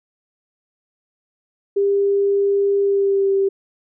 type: tone with pitch glide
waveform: sine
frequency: 399.4 to 391.2 Hz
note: G4 to G4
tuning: +32 to -4 cents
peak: -14 dBFS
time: 1.76-3.49 s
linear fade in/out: 10 ms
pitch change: -36 cents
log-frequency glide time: 2.82-3.32 s
effects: none